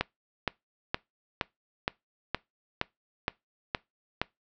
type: click train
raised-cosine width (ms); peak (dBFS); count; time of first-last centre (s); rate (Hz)
0.3; -10; 10; 0.01-4.216; 2.14
effects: noise-tail reverb RT60 0.2 s tail -23 dB re dry + low-pass 5000 Hz 12 dB/octave